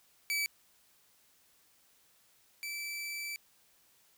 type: tone pair in turn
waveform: sawtooth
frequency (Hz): 2298 / 2321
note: D7 / D7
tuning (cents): -38 / -21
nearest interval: unison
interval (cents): 17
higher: second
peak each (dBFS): -27 / -34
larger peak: first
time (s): 0.3-0.46 / 2.63-3.36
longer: second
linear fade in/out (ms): 0
effects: white hiss -67 dBFS RMS until 4.17 s